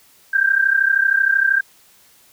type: tone pair together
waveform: sine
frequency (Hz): 1568 / 1600.9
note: G6 / G6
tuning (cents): 0 / +36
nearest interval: unison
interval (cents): 36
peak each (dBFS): -16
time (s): 0.33-1.61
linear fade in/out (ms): 10
effects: white hiss -52 dBFS RMS until 2.32 s